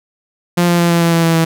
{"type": "tone with pitch steps", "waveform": "sawtooth", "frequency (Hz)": [174.61, 173, 171.41, 169.84, 168.27, 166.72, 165.19, 163.67], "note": ["F3", "F3", "F3", "F3", "E3", "E3", "E3", "E3"], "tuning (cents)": [0, -16, -32, -48, 36, 20, 4, -12], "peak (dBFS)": -6, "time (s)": [0.57, 1.45], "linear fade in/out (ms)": 10, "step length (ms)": 110, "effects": []}